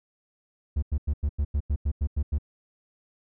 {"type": "tone bursts", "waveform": "triangle", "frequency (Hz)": 72.3, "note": "D2", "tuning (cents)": -27, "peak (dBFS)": -20, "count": 11, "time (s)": [0.76, 2.385], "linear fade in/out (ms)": 10, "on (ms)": 65, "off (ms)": 91, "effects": []}